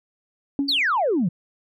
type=tone with exponential decay; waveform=sine; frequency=279.3 Hz; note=C#4; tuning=13 cents sharp; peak=-15 dBFS; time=0.59-0.85 s; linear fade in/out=1 ms; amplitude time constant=56 ms
type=exponential sweep; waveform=sine; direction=down; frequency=4759 to 155 Hz; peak=-17 dBFS; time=0.68-1.29 s; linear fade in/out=10 ms
effects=tanh soft clip ceiling -14 dBFS